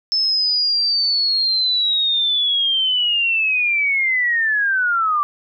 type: linear sweep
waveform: sine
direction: down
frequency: 5274 to 1159 Hz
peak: -15 dBFS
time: 0.12-5.23 s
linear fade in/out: 0 ms
effects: none